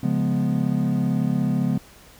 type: chord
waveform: triangle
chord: C# dominant seventh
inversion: none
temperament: equal with one note detuned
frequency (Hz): 138.59 / 174.61 / 209.2 / 246.9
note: C#3 / E#3 / G#3 / B3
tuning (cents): 0 / 0 / +13 / 0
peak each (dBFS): -23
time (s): 0.03-1.78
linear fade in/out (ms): 5
effects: pink hiss -49 dBFS RMS until 2.19 s